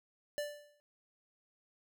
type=tone with exponential decay; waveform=square; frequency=587.3 Hz; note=D5; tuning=in tune; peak=-33 dBFS; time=0.38-0.8 s; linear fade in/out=0 ms; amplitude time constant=90 ms; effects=none